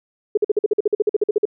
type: tone bursts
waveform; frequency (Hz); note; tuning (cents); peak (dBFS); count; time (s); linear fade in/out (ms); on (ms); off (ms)
sine; 419.4; G#4; +17; -12; 16; 0.35-1.454; 5; 24; 48
effects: none